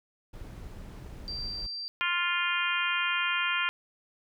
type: noise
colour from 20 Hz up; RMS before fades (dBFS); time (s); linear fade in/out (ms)
brown; -42; 0.33-1.67; 10
type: tone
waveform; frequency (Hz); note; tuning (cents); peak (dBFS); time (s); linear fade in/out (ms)
sine; 4699; D8; 0; -34; 1.28-1.88; 0
type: harmonic tone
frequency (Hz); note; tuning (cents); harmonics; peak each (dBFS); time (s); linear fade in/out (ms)
350; F4; +4; 3 / 4 / 5 / 6 / 7 / 8 / 9; -34 / -31 / -35 / -36 / -32 / -35 / -37; 2.01-3.69; 0
effects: none